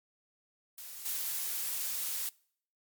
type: noise with level steps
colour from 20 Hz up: blue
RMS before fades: -45 / -35 dBFS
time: 0.78-2.29 s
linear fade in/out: 2 ms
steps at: 1.05 s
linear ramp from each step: 10 ms
effects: noise-tail reverb RT60 0.6 s tail -25 dB re dry + MP3 96 kbps